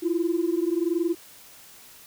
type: tone pair together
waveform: sine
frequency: 329.6 / 350.7 Hz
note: E4 / F4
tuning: 0 / +7 cents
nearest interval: minor second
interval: 107 cents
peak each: -24 dBFS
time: 0.02-1.15 s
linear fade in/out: 20 ms
effects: tanh soft clip ceiling -15 dBFS + white hiss -49 dBFS RMS until 2.06 s